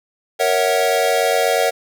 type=chord; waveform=square; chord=F# dominant seventh; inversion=first; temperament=equal with one note detuned; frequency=466.2 / 554.4 / 650.9 / 740 Hz; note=A#4 / C#5 / E5 / F#5; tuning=0 / 0 / -22 / 0 cents; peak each=-21 dBFS; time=0.39-1.71 s; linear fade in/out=20 ms; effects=none